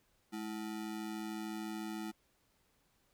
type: ring-modulated tone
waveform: square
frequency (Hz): 269.2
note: C4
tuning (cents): +49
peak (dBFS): -37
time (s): 0.32-2.12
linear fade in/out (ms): 20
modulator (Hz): 56.8
effects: pink hiss -74 dBFS RMS until 3.13 s